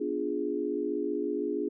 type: chord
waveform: sine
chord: B diminished seventh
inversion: none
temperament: equal with one note detuned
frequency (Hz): 247.8 / 293.7 / 349.2 / 415.3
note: B3 / D4 / F4 / Ab4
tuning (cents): +6 / 0 / 0 / 0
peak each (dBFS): -38 / -33 / -34 / -32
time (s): 0-1.69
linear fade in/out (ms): 10
effects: none